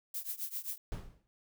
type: noise with tremolo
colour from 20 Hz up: violet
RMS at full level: -36 dBFS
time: 0.14-0.78 s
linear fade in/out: 5 ms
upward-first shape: triangle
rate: 7.6 Hz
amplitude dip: 95%
type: noise with exponential decay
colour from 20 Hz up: brown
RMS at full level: -35 dBFS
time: 0.92-1.27 s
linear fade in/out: 0 ms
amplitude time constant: 74 ms
effects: none